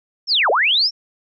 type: linear two-way sweep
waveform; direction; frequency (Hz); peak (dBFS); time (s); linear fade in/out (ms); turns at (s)
sine; down then up; 5588 to 394.7 to 5588; -13; 0.27-0.91; 50; 0.5
effects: none